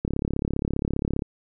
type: click train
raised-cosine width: 3 ms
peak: -12 dBFS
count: 42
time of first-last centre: 0.05-1.221 s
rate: 35 Hz
effects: none